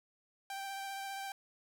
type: tone with vibrato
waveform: sawtooth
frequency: 784 Hz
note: G5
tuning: in tune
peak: -36 dBFS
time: 0.5-1.32 s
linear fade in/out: 2 ms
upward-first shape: triangle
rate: 15 Hz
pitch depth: 17 cents each way
effects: none